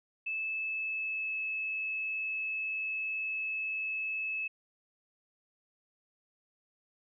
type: tone with pitch glide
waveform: sine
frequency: 2620 to 2599 Hz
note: E7 to E7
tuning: -11 to -25 cents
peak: -32 dBFS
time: 0.26-4.48 s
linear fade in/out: 10 ms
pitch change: -14 cents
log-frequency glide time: 0.39-1.4 s
effects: none